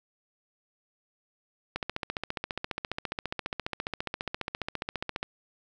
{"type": "click train", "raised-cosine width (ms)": 0.3, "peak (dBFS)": -15, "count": 52, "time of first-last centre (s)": [1.76, 5.229], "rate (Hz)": 14.7, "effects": []}